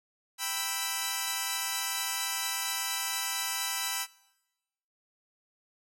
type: chord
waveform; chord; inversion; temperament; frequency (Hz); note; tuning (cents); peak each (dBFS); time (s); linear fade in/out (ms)
5% pulse; E minor; first; equal; 784 / 987.8 / 1318.5; G5 / B5 / E6; 0 / 0 / 0; -24 / -21 / -23; 0.38-4.07; 50
effects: noise-tail reverb RT60 1.0 s tail -22 dB re dry + MP3 64 kbps